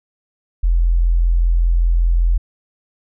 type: tone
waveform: sine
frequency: 42.59 Hz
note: F1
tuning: 43 cents flat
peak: -11 dBFS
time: 0.63-2.38 s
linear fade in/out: 10 ms
effects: none